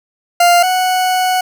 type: tone pair in turn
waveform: 40% pulse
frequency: 698.5 / 738.9 Hz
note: F5 / F#5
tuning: 0 / -3 cents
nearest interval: minor second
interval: 97 cents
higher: second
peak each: -6 / -11 dBFS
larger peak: first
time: 0.4-0.63 / 0.63-1.41 s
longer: second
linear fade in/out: 5 ms
effects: none